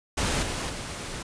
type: noise with level steps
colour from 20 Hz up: pink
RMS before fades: -26 / -31 / -35 dBFS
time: 0.17-1.23 s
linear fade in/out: 10 ms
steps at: 0.42 / 0.69 s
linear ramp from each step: 10 ms
effects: resampled to 22050 Hz